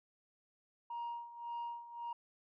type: tone with tremolo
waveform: sine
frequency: 943 Hz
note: A#5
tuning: 20 cents sharp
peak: -36 dBFS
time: 0.9-2.13 s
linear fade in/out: 5 ms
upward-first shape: sine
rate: 1.8 Hz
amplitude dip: 80%
effects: tanh soft clip ceiling -37 dBFS